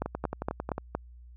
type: two click trains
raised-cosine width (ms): 1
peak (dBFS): -18 / -15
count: 9 / 5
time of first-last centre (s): 0.06-0.781 / 0.02-0.95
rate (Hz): 11.1 / 4.3
effects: added 60 Hz sine -47 dBFS peak until 1.36 s